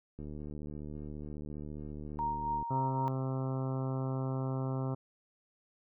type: click train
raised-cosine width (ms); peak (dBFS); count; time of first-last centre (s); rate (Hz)
3; -31; 183; 0.19-2.626; 74.7
type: tone with tremolo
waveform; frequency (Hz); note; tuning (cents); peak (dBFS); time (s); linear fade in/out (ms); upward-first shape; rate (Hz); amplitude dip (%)
sine; 932.3; A#5; 0; -30; 2.19-3.08; 0; sine; 3.7; 50
type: harmonic tone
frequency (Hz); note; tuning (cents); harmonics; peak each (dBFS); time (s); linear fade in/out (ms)
131.9; C3; +14; 1 / 2 / 3 / 4 / 5 / 6 / 7 / 8 / 9 / 10; -33 / -39 / -43 / -45 / -47 / -49 / -50 / -51 / -52 / -53; 2.7-4.95; 10
effects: none

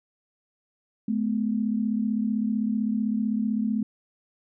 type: tone pair together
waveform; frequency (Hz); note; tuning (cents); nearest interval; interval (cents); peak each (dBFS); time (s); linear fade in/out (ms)
sine; 214.1 / 249.8; A3 / B3; -47 / +20; minor third; 267; -24 / -28; 1.08-3.83; 5
effects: none

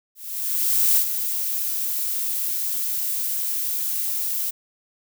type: noise with ADSR envelope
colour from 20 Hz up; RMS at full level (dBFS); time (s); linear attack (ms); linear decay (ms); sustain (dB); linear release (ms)
violet; -17; 0.15-4.51; 820; 80; -8; 13
effects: none

